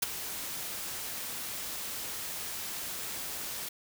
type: noise with ADSR envelope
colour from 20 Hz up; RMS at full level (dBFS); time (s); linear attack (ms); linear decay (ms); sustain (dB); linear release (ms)
white; -26; 0.02-3.69; 9; 16; -12; 8
effects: none